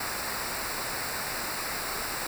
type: noise with comb filter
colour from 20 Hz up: pink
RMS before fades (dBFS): -33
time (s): 0-2.27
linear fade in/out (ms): 5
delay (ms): 0.31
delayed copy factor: -0.75
effects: none